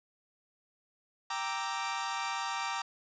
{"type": "chord", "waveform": "sawtooth", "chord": "E half-diminished seventh", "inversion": "first", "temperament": "equal", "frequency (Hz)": [784, 932.3, 1174.7, 1318.5], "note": ["G5", "Bb5", "D6", "E6"], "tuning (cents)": [0, 0, 0, 0], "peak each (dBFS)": [-35, -33, -34, -39], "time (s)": [1.3, 2.82], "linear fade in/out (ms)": 5, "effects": ["resampled to 16000 Hz"]}